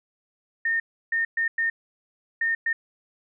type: tone bursts at uneven times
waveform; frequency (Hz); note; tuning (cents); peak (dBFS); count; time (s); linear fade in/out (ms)
sine; 1827; A#6; -35; -21; 6; 0.65-0.8 / 1.12-1.25 / 1.37-1.48 / 1.58-1.7 / 2.41-2.55 / 2.66-2.73; 5
effects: none